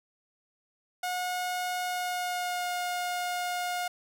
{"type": "tone with pitch glide", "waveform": "sawtooth", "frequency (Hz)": [724, 714.9], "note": ["F#5", "F5"], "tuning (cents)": [-38, 40], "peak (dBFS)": -26, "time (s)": [1.03, 3.88], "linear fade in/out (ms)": 5, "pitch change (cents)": -22, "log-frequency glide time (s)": [1.84, 2.68], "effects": []}